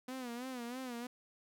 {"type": "tone with vibrato", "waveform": "sawtooth", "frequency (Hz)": 248.1, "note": "B3", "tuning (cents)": 8, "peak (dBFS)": -37, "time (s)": [0.08, 1.07], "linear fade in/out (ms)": 5, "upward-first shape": "sine", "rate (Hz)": 3.1, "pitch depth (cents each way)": 98, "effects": []}